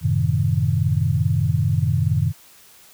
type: chord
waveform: sine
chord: F# diminished seventh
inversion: none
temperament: equal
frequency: 92.5 / 110 / 130.81 / 155.56 Hz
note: F#2 / A2 / C3 / Eb3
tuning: 0 / 0 / 0 / 0 cents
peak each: -22 dBFS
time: 0.01-2.33 s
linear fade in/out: 50 ms
effects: white hiss -49 dBFS RMS until 2.93 s